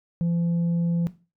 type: tone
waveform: sine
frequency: 170.2 Hz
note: F3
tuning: 44 cents flat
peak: -18 dBFS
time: 0.21-1.07 s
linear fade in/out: 0 ms
effects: noise-tail reverb RT60 0.3 s tail -17 dB re dry + tanh soft clip ceiling -20 dBFS